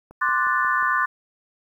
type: click train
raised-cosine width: 1 ms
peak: -30 dBFS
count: 5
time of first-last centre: 0.11-0.827 s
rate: 5.58 Hz
type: chord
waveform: sine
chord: D dominant seventh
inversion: third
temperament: equal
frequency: 1046.5 / 1174.7 / 1480 / 1760 Hz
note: C6 / D6 / F#6 / A6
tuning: 0 / 0 / 0 / 0 cents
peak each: -24 dBFS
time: 0.21-1.06 s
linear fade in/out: 10 ms
effects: 9-bit